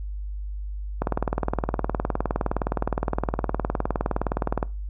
click train, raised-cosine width 1 ms, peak -9 dBFS, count 71, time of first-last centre 1.02-4.628 s, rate 19.4 Hz, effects noise-tail reverb RT60 0.3 s tail -22 dB re dry + added 50 Hz sine -29 dBFS peak until 4.89 s

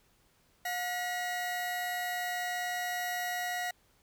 40% pulse tone pair together, 719 / 1917.2 Hz, F#5 / A#6, -50 / +48 cents, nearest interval octave + perfect fourth, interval 1698 cents, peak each -34 / -35 dBFS, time 0.65-3.71 s, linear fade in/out 5 ms, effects pink hiss -68 dBFS RMS until 4.02 s

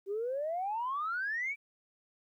sine exponential sweep, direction up, 381.9 to 2349 Hz, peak -31 dBFS, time 0.06-1.56 s, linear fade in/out 50 ms, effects tanh soft clip ceiling -27 dBFS + 12-bit

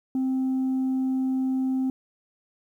sine tone, 261.6 Hz, C4, in tune, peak -20 dBFS, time 0.15-1.9 s, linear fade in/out 2 ms, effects tanh soft clip ceiling -21 dBFS + 10-bit

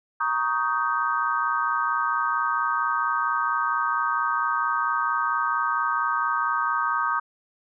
sine chord, Eb dominant seventh, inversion second, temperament just, 933.4 / 1120.1 / 1244.5 / 1555.6 Hz, Bb5 / Db6 / Eb6 / G6, +2 / +18 / 0 / -14 cents, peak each -29 / -28 / -25 / -28 dBFS, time 0.2-7.2 s, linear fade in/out 10 ms, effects none

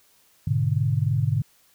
sine chord, G# diminished, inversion none, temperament equal, 103.83 / 123.47 / 146.83 Hz, G#2 / B2 / D3, 0 / 0 / 0 cents, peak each -24 dBFS, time 0.47-1.42 s, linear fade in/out 5 ms, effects white hiss -60 dBFS RMS until 1.74 s

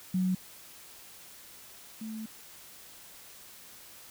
sine tone pair in turn, 185 / 220 Hz, F#3 / A3, 0 / 0 cents, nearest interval minor third, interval 300 cents, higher second, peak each -25 / -36 dBFS, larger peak first, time 0.14-0.35 / 2.01-2.26 s, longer second, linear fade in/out 5 ms, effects white hiss -51 dBFS RMS until 4.1 s

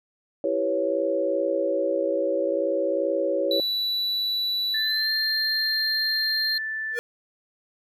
sine chord, C# half-diminished seventh, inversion first, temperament equal, 329.6 / 392 / 493.9 / 554.4 Hz, E4 / G4 / B4 / C#5, 0 / 0 / 0 / 0 cents, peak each -29 / -29 / -29 / -24 dBFS, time 0.44-3.6 s, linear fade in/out 2 ms
triangle tone with pitch glide, 3951 to 4186 Hz, B7 to C8, 0 to 0 cents, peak -22 dBFS, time 3.51-6.58 s, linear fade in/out 2 ms, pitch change +100 cents, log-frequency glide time 4.76-5.1 s
sine tone, 1760 Hz, A6, in tune, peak -27 dBFS, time 4.74-6.99 s, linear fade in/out 5 ms
square tone with exponential growth, 478.5 Hz, A#4, 45 cents sharp, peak -24 dBFS, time 6.91-6.99 s, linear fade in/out 0 ms, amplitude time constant 16 ms
effects none

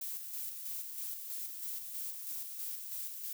violet noise with tremolo, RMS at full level -40 dBFS, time 0.01-3.33 s, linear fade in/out 5 ms, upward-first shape square, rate 3.1 Hz, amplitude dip 40%, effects none

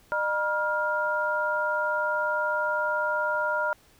sine tone cluster, 608 / 960 / 1404 Hz, D#5 / B5 / F6, -40 / -49 / +9 cents, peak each -29 / -29 / -27 dBFS, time 0.12-3.73 s, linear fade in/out 0 ms, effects pink hiss -59 dBFS RMS until 3.99 s

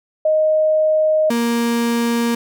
sine / 35% pulse tone pair in turn, 622.3 / 234.5 Hz, D#5 / A#3, 0 / +11 cents, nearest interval octave + perfect fourth, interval 1689 cents, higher first, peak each -12 / -14 dBFS, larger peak first, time 0.25-1.3 / 1.3-2.35 s, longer neither, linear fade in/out 5 ms, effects none

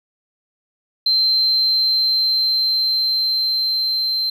triangle tone with level ramp, 4118 Hz, C8, 28 cents flat, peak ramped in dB -10 to -16 dBFS, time 1.06-4.3 s, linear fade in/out 5 ms, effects tanh soft clip ceiling -11 dBFS

